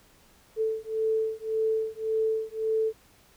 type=beating tone pair; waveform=sine; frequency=440 / 441.8 Hz; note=A4 / A4; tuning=0 / +7 cents; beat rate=1.8 Hz; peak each=-28 / -28 dBFS; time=0.56-2.93 s; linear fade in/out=50 ms; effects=pink hiss -59 dBFS RMS until 3.36 s